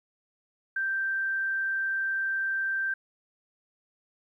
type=tone; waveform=sine; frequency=1568 Hz; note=G6; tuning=in tune; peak=-26 dBFS; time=0.76-2.94 s; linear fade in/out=5 ms; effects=11-bit